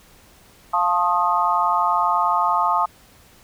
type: chord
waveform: sine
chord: F dominant seventh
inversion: none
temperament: equal with one note detuned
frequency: 698.5 / 880 / 1072.8 / 1244.5 Hz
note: F5 / A5 / C6 / Eb6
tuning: 0 / 0 / +43 / 0 cents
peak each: -24 / -21 / -22 / -21 dBFS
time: 0.73-2.86 s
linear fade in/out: 10 ms
effects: pink hiss -51 dBFS RMS until 3.43 s